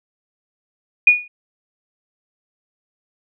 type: tone with exponential decay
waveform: sine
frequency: 2453 Hz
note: D#7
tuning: 25 cents flat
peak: -3 dBFS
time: 1.07-1.28 s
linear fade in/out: 5 ms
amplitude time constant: 45 ms
effects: none